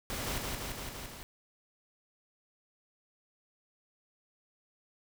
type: noise with echo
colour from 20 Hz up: pink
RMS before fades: -37 dBFS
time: 0.1-0.38 s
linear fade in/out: 0 ms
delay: 170 ms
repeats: 5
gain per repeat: -2 dB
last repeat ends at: 1.23 s
effects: none